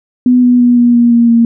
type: tone with pitch steps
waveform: sine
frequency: 248.9 / 246 / 243.2 / 240.4 / 237.7 / 234.9 / 232.2 Hz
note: B3 / B3 / B3 / B3 / A#3 / A#3 / A#3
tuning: +14 / -7 / -26 / -46 / +34 / +13 / -7 cents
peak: -4 dBFS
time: 0.26-1.45 s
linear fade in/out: 2 ms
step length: 170 ms
effects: none